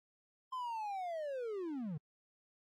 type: linear sweep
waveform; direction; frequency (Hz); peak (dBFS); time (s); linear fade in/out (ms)
triangle; down; 1046.5 to 138.59; -36; 0.52-1.98; 10
effects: AAC 48 kbps